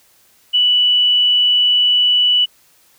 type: tone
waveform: sine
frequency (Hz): 2960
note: F#7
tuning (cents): 0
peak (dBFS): -10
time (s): 0.53-2.46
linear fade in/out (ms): 20
effects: white hiss -53 dBFS RMS until 2.98 s